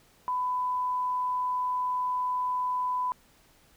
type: tone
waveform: sine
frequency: 1000 Hz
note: B5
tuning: 21 cents sharp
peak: -26 dBFS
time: 0.28-3.12 s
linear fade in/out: 0 ms
effects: pink hiss -61 dBFS RMS until 3.76 s